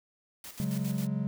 white noise with tremolo, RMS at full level -44 dBFS, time 0.44-1.07 s, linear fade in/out 2 ms, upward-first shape square, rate 7.4 Hz, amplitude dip 60%
triangle chord, C# suspended fourth, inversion none, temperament equal, 138.59 / 185 / 207.7 Hz, C#3 / F#3 / G#3, 0 / 0 / 0 cents, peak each -31 dBFS, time 0.6-1.27 s, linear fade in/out 0 ms
effects none

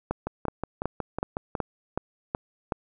two click trains, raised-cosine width 1 ms, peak -15 / -12 dBFS, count 8 / 8, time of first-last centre 0.27-1.552 / 0.11-2.722 s, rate 5.46 / 2.68 Hz, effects none

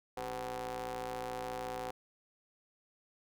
sawtooth ring-modulated tone, 119.1 Hz, A#2, 38 cents sharp, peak -31 dBFS, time 0.17-1.91 s, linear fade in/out 5 ms, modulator 628 Hz, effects none

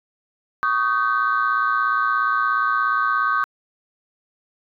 sine tone cluster, 1120 / 1237 / 1540 Hz, C#6 / D#6 / G6, +18 / -10 / -31 cents, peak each -21 dBFS, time 0.63-3.44 s, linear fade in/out 0 ms, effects tanh soft clip ceiling -10 dBFS

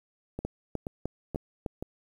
two click trains, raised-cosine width 2 ms, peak -21 / -18 dBFS, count 4 / 5, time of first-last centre 0.39-1.825 / 0.45-1.662 s, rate 2.09 / 3.3 Hz, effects 9-bit

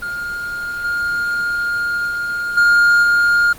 triangle tone with level steps, 1414 Hz, F6, 21 cents sharp, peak -20 / -15 / -17 / -7 / -9 dBFS, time 0.02-3.53 s, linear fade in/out 5 ms, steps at 0.84 / 2.07 / 2.57 / 3.03 s, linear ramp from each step 5 ms, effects pink hiss -38 dBFS RMS until 3.58 s + Opus 24 kbps

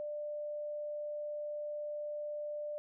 sine tone, 594 Hz, D5, 20 cents sharp, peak -37 dBFS, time 0-2.78 s, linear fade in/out 0 ms, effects none

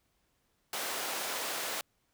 pink high-pass noise, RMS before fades -36 dBFS, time 0.73-1.81 s, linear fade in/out 2 ms, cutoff 530 Hz, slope 12 dB/octave, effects pink hiss -75 dBFS RMS until 2.13 s

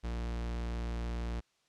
45% pulse tone, 58.27 Hz, A#1, in tune, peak -34 dBFS, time 0.03-1.41 s, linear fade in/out 20 ms, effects white hiss -73 dBFS RMS until 1.68 s + low-pass 6000 Hz 12 dB/octave

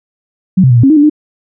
sine tone with pitch steps, 187 / 130.1 / 121.4 / 117.5 / 270.6 / 312.2 / 290.4 / 302.3 Hz, F#3 / C3 / B2 / A#2 / C#4 / D#4 / D4 / D#4, +19 / -9 / -29 / +14 / -42 / +6 / -19 / -50 cents, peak -3 dBFS, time 0.57-1.098 s, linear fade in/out 10 ms, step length 66 ms, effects none

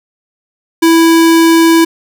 square tone, 329.6 Hz, E4, in tune, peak -5 dBFS, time 0.82-1.85 s, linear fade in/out 10 ms, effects none

